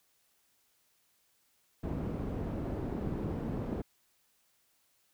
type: low-pass noise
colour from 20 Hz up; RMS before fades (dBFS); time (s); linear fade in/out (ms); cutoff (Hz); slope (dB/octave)
white; -36; 1.83-3.82; 10; 300; 12
effects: white hiss -72 dBFS RMS until 5.13 s

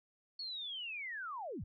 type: linear sweep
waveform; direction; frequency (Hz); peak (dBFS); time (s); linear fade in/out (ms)
sine; down; 4423 to 51.5; -40; 0.39-1.64; 5
effects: none

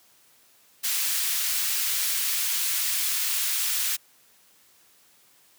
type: high-pass noise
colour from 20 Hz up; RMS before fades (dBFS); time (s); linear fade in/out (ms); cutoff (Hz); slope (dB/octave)
white; -26; 0.83-3.97; 20; 1800; 12
effects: white hiss -59 dBFS RMS until 5.58 s + high-pass 100 Hz 12 dB/octave

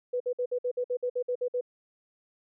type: tone bursts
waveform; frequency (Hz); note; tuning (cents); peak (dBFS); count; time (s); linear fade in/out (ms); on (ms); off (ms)
sine; 493.9; B4; 0; -26; 12; 0.13-1.611; 10; 73; 55
effects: none

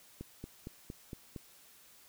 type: click train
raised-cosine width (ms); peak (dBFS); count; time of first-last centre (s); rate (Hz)
3; -29; 6; 0.21-1.362; 4.34
effects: white hiss -60 dBFS RMS until 2.08 s

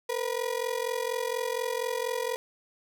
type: ring-modulated tone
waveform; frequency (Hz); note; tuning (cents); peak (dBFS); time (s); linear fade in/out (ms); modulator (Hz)
35% pulse; 483.1; B4; -38; -24; 0.09-2.36; 0; 22.1
effects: none

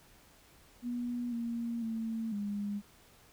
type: tone with pitch steps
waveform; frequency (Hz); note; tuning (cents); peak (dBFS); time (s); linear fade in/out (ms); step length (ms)
sine; 242.3 / 233.7 / 224.8 / 204.2; B3 / A#3 / A3 / G#3; -33 / +5 / +37 / -29; -33; 0.82-2.82; 50; 500
effects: pink hiss -61 dBFS RMS until 3.32 s

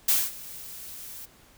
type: noise with ADSR envelope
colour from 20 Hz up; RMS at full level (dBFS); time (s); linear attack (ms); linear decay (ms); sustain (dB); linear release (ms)
blue; -20; 0.08-1.26; 8; 220; -21; 14
effects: pink hiss -56 dBFS RMS until 1.57 s

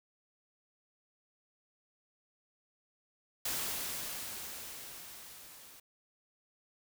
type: noise with level ramp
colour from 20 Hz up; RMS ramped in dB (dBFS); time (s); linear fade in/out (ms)
white; -35 to -55; 3.45-5.8; 5
effects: none

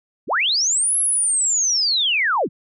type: linear two-way sweep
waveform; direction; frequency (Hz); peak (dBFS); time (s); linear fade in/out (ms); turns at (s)
sine; up then down; 96 to 11170 to 96; -16; 0.27-2.49; 50; 0.98
effects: none

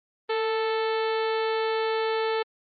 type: harmonic tone with a mistuned harmonic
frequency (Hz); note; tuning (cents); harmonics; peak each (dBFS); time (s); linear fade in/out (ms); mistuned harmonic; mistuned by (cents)
440; A4; 0; 1 / 2 / 3 / 4 / 5 / 6 / 7 / 8 / 9 / 10; -25 / -31 / -35 / -37 / -39 / -41 / -42 / -43 / -44 / -45; 0.29-2.43; 10; 1; +26
effects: Opus 24 kbps

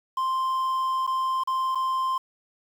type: tone with dropouts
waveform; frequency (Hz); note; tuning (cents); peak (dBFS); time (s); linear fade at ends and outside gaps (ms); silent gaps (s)
triangle; 1046.5; C6; 0; -21; 0.17-2.18; 5; 1.067-1.074 / 1.437-1.473 / 1.749-1.754
effects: 8-bit

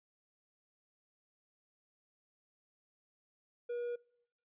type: tone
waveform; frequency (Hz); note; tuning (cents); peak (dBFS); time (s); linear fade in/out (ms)
triangle; 480.3; B4; -48; -34; 3.69-3.96; 10
effects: noise-tail reverb RT60 0.7 s tail -24 dB re dry + resampled to 8000 Hz

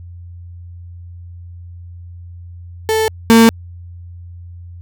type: tone pair in turn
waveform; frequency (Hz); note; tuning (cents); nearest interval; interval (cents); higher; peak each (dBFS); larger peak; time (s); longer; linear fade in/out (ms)
35% pulse; 440 / 227.5; A4 / A#3; 0 / -42; major seventh; 1142; first; -11 / -3; second; 2.89-3.08 / 3.3-3.49; neither; 0
effects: added 87 Hz sine -31 dBFS peak until 4.81 s

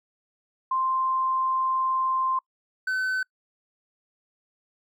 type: tone pair in turn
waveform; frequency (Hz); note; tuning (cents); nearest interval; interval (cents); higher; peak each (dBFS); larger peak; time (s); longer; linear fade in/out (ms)
sine / triangle; 1046.5 / 1518.6; C6 / F#6; 0 / +45; tritone; 645; second; -22; neither; 0.71-2.39 / 2.87-3.23; first; 5
effects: noise-tail reverb RT60 0.1 s tail -26 dB re dry

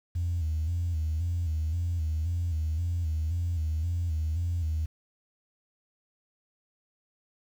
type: tone with vibrato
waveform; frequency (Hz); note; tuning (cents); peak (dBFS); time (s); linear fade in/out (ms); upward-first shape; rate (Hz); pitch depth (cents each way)
sine; 82.41; E2; 0; -25; 0.15-4.86; 10; square; 1.9; 80
effects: tanh soft clip ceiling -22 dBFS + 9-bit

